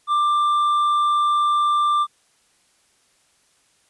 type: tone with hard clipping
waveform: sine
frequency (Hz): 1184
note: D6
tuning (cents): +14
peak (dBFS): -17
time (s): 0.07-2.07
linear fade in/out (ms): 50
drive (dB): 4
effects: white hiss -61 dBFS RMS until 3.89 s + resampled to 24000 Hz